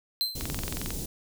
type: tone with exponential decay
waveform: 45% pulse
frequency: 4104 Hz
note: C8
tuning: 34 cents flat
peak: -21 dBFS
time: 0.21-0.51 s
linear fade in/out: 0 ms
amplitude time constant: 64 ms
type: band-stop noise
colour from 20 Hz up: pink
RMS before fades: -34 dBFS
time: 0.35-1.06 s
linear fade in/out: 5 ms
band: 350 to 6000 Hz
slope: 12 dB/octave
type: click train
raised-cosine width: 0.2 ms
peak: -16 dBFS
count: 12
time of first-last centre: 0.41-0.905 s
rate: 22.2 Hz
effects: none